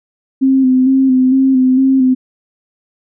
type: tone with vibrato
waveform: sine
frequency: 261.6 Hz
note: C4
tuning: in tune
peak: -7 dBFS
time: 0.41-2.15 s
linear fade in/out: 20 ms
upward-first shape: square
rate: 2.2 Hz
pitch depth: 30 cents each way
effects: none